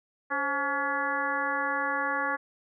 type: harmonic tone with a mistuned harmonic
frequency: 282.7 Hz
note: C#4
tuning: 34 cents sharp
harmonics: 1 / 2 / 3 / 4 / 5 / 6 / 7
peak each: -39 / -36 / -34 / -32 / -34 / -31 / -40 dBFS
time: 0.3-2.37 s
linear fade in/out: 20 ms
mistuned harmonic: 2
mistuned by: -99 cents
effects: none